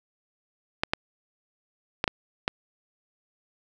clicks, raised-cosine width 0.3 ms, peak -7 dBFS, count 5, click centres 0.835 / 0.935 / 2.041 / 2.078 / 2.479 s, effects none

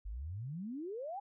sine exponential sweep, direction up, 45.85 to 835 Hz, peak -39 dBFS, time 0.05-1.2 s, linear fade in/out 10 ms, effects none

